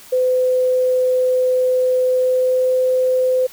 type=tone with pitch glide; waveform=sine; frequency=508 to 511.2 Hz; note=B4 to C5; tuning=+49 to -40 cents; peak=-13 dBFS; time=0.12-3.47 s; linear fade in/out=10 ms; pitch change=+11 cents; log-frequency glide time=2.06-2.75 s; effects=white hiss -42 dBFS RMS until 3.52 s